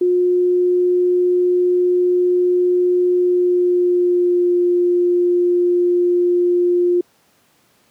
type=tone with pitch glide; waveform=sine; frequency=358.5 to 353 Hz; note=F4 to F4; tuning=+45 to +19 cents; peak=-12 dBFS; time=0.01-7.01 s; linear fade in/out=5 ms; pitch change=-26 cents; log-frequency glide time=3.15-4.56 s; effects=pink hiss -57 dBFS RMS until 7.9 s + high-pass 150 Hz 12 dB/octave